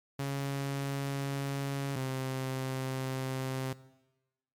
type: tone pair in turn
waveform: sawtooth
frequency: 138.59 / 131.63 Hz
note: C#3 / C3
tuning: 0 / +11 cents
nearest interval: minor second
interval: 89 cents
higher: first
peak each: -28 dBFS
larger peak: neither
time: 0.19-1.96 / 1.96-3.73 s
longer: neither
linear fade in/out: 5 ms
effects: noise-tail reverb RT60 1.0 s tail -18 dB re dry + MP3 96 kbps